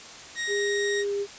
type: tone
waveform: sawtooth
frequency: 1877 Hz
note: A#6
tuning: 11 cents sharp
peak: -24 dBFS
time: 0.35-1.05 s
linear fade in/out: 50 ms
type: tone with pitch glide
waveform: sine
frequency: 407.3 to 402.9 Hz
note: G#4 to G4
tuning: -34 to +48 cents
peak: -25 dBFS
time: 0.47-1.27 s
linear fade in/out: 50 ms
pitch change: -18 cents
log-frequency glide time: 0.99-1.13 s
effects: white hiss -43 dBFS RMS until 1.38 s + resampled to 16000 Hz

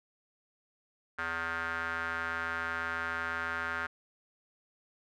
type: tone with band-pass filter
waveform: square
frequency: 83 Hz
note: E2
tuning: 12 cents sharp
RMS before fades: -35 dBFS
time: 1.18-3.87 s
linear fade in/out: 10 ms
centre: 1500 Hz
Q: 5
effects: none

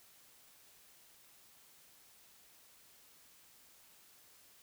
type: silence
effects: white hiss -63 dBFS RMS until 4.62 s

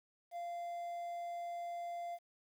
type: tone with quantisation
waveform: triangle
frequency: 692 Hz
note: F5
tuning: 16 cents flat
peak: -38 dBFS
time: 0.31-2.19 s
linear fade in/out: 50 ms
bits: 11
effects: none

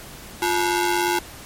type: ring-modulated tone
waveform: sawtooth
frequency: 605 Hz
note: D#5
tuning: 49 cents flat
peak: -12 dBFS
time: 0.42-1.19 s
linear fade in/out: 2 ms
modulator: 254 Hz
effects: pink hiss -40 dBFS RMS until 1.45 s + MP3 64 kbps

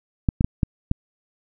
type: clicks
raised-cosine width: 5 ms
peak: -6 dBFS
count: 5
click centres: 0.288 / 0.409 / 0.445 / 0.632 / 0.914 s
effects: none

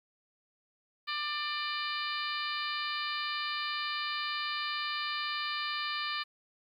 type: harmonic tone with a mistuned harmonic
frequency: 594 Hz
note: D5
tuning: 20 cents sharp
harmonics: 2 / 3 / 4 / 5 / 6 / 7 / 8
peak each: -37 / -39 / -40 / -41 / -42 / -42 / -43 dBFS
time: 1.07-6.24 s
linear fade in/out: 20 ms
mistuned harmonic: 6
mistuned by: +42 cents
effects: 11-bit

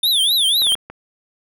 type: tone with vibrato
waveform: square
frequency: 3546 Hz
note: A7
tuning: 13 cents sharp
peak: -14 dBFS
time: 0.03-0.75 s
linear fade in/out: 5 ms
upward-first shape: triangle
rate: 4 Hz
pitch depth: 250 cents each way
type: clicks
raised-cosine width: 0.5 ms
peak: -18 dBFS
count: 5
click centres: 0.62 / 0.669 / 0.721 / 0.753 / 0.9 s
effects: none

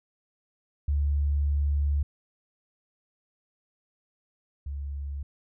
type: tone pair in turn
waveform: sine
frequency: 72 / 70.56 Hz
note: D2 / C#2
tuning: -34 / +31 cents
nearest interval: unison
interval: 35 cents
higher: first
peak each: -22 / -31 dBFS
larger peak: first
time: 0.88-2.03 / 4.66-5.23 s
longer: first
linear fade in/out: 5 ms
effects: none

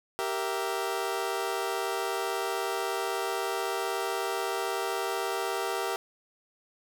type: chord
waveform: 20% pulse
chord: E diminished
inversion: first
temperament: equal with one note detuned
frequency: 390 / 466.2 / 659.3 Hz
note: G4 / Bb4 / E5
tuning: -9 / 0 / 0 cents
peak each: -27 / -29 / -31 dBFS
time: 0.19-5.96 s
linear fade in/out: 0 ms
effects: none

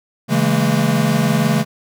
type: chord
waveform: square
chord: A# half-diminished seventh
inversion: first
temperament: equal with one note detuned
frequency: 138.59 / 164.81 / 207.7 / 227.2 Hz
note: C#3 / E3 / G#3 / A#3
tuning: 0 / 0 / 0 / -44 cents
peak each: -20 dBFS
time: 0.28-1.65 s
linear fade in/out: 50 ms
effects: none

